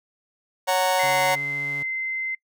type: chord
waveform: 40% pulse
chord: F# major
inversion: second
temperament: just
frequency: 555 / 740 / 925 Hz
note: C#5 / F#5 / A#5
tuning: +2 / 0 / -14 cents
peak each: -23 dBFS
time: 0.67-1.36 s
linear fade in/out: 20 ms
type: tone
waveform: sine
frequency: 2070 Hz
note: C7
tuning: 19 cents flat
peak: -25 dBFS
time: 0.99-2.35 s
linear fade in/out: 5 ms
type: tone with pitch glide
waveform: sawtooth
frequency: 138.59 to 142.24 Hz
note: C#3 to C#3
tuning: 0 to +45 cents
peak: -32 dBFS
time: 1.03-1.83 s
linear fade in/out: 5 ms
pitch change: +45 cents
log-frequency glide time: 1.17-1.42 s
effects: noise-tail reverb RT60 0.1 s tail -26 dB re dry